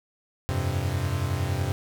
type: chord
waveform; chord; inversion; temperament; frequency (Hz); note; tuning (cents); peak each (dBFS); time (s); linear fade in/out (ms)
45% pulse; F suspended second; none; equal; 87.31 / 98 / 130.81; F2 / G2 / C3; 0 / 0 / 0; -29; 0.49-1.72; 0
effects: none